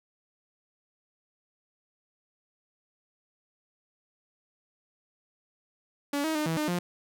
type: tone with pitch steps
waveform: sawtooth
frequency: 285.4 / 317.3 / 303.6 / 162.8 / 303.3 / 176.3 Hz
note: D4 / D#4 / D#4 / E3 / D#4 / F3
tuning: -49 / +34 / -42 / -21 / -44 / +17 cents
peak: -23 dBFS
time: 6.13-6.79 s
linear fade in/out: 5 ms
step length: 110 ms
effects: none